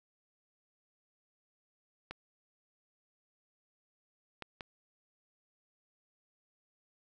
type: clicks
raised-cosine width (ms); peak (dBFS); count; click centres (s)
0.3; -25; 3; 2.11 / 4.423 / 4.608
effects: none